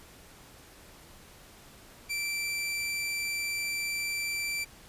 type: tone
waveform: sawtooth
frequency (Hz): 2341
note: D7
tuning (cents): -6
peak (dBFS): -27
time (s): 2.09-4.65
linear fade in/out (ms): 20
effects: pink hiss -53 dBFS RMS until 4.88 s + resampled to 32000 Hz